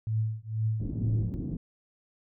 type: tone with tremolo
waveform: sine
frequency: 110 Hz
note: A2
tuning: in tune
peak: -23 dBFS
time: 0.07-1.34 s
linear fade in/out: 0 ms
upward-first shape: triangle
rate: 2.1 Hz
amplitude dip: 100%
type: low-pass noise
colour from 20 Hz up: white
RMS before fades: -34 dBFS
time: 0.8-1.57 s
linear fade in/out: 2 ms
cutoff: 260 Hz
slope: 24 dB/octave
effects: none